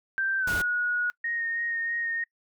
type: tone with pitch glide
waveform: sine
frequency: 1568 to 1454.6 Hz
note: G6 to F#6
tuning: 0 to -30 cents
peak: -24 dBFS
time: 0.18-1.1 s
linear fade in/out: 0 ms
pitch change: -130 cents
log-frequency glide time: 0.39-0.5 s
type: noise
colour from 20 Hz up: pink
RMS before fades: -34 dBFS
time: 0.47-0.62 s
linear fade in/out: 5 ms
type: tone with vibrato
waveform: sine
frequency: 1856 Hz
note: A#6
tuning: 8 cents flat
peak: -27 dBFS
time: 1.24-2.24 s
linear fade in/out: 5 ms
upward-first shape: sine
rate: 3.1 Hz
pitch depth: 15 cents each way
effects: noise-tail reverb RT60 0.1 s tail -24 dB re dry